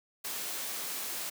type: noise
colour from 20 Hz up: white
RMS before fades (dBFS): -37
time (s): 0.24-1.3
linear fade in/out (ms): 10
effects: high-pass 200 Hz 12 dB/octave